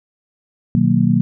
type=chord; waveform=sine; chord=B major seventh; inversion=none; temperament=just; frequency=123.47 / 154.34 / 185.21 / 231.5 Hz; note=B2 / D#3 / F#3 / A#3; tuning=0 / -14 / +2 / -12 cents; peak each=-18 / -18 / -16 / -16 dBFS; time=0.75-1.21 s; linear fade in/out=0 ms; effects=none